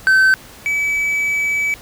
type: tone pair in turn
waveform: triangle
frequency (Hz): 1538 / 2292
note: G6 / D7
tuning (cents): -33 / -43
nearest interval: perfect fifth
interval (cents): 690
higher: second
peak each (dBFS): -7 / -14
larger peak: first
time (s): 0.07-0.34 / 0.66-1.74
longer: second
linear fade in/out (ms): 0
effects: pink hiss -40 dBFS RMS until 1.81 s

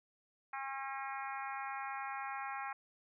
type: harmonic tone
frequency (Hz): 270.7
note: C#4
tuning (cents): -41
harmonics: 3 / 4 / 5 / 6 / 7 / 8 / 9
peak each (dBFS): -43 / -45 / -47 / -49 / -50 / -51 / -52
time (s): 0.53-2.73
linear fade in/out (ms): 5
effects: none

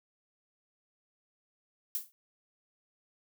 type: noise with exponential decay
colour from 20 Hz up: violet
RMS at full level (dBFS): -30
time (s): 1.95-2.12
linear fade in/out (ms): 0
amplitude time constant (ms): 35
effects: none

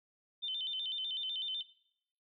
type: tone with vibrato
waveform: sine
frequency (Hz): 3312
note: G#7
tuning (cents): -5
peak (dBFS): -35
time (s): 0.42-1.63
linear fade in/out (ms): 20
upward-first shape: square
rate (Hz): 8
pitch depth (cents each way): 140
effects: noise-tail reverb RT60 0.7 s tail -17 dB re dry

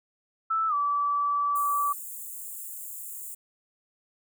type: tone with pitch glide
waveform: sine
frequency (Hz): 1318.5 to 1154.5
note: E6 to D6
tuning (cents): 0 to -30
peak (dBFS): -23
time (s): 0.5-1.93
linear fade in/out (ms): 10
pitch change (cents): -230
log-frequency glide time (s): 0.68-0.74
type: high-pass noise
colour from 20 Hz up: white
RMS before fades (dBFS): -39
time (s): 1.55-3.35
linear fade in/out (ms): 10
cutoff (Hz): 7000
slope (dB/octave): 96
effects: none

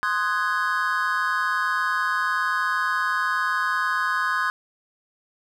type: chord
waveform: triangle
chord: Ab dominant seventh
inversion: first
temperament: equal with one note detuned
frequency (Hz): 1046.5 / 1244.5 / 1492.9 / 1661.2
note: C6 / Eb6 / Gb6 / Ab6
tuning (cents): 0 / 0 / +15 / 0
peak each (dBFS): -25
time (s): 0.03-4.5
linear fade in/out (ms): 0
effects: none

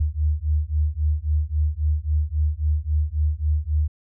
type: beating tone pair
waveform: sine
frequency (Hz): 74.2 / 77.9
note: D2 / D#2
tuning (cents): +18 / +3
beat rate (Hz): 3.7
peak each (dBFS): -22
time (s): 0-3.88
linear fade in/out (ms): 10
effects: none

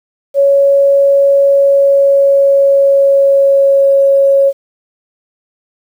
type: tone with pitch glide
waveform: sine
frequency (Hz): 557 to 551.2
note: C#5 to C#5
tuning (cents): +8 to -10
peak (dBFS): -5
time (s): 0.34-4.53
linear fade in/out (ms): 50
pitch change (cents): -18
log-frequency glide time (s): 1.43-3.9
effects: 7-bit

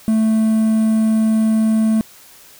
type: tone with quantisation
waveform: triangle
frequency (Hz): 220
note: A3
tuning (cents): 0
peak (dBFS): -10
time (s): 0.08-2.01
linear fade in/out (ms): 0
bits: 6
effects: white hiss -44 dBFS RMS until 2.59 s

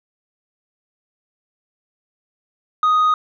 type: tone with tanh clipping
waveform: triangle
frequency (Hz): 1246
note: D#6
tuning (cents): +2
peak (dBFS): -13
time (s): 2.83-3.14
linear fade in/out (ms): 2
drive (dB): 7
effects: none

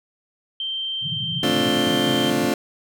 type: tone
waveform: sine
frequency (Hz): 3136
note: G7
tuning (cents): 0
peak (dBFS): -24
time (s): 0.6-2.3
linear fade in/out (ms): 2
type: band-pass noise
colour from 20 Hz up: white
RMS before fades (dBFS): -32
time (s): 1.01-2.53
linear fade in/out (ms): 50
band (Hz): 110 to 170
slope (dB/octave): 48
type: chord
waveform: 30% pulse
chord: D minor seventh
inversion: second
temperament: just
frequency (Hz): 220.2 / 264.3 / 293.7 / 352.4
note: A3 / C4 / D4 / F4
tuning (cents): +2 / +18 / 0 / +16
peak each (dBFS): -22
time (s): 1.43-2.54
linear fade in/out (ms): 2
effects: none

